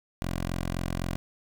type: tone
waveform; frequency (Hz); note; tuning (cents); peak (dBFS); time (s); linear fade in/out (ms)
10% pulse; 43.88; F1; +9; -21; 0.22-1.16; 0
effects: none